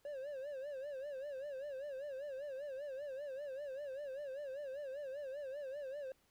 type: tone with vibrato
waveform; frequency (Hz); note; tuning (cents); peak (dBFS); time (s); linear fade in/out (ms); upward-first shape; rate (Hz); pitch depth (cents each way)
triangle; 554.4; C#5; 0; -40; 0.05-6.12; 2; sine; 5.1; 120
effects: pink hiss -74 dBFS RMS until 6.3 s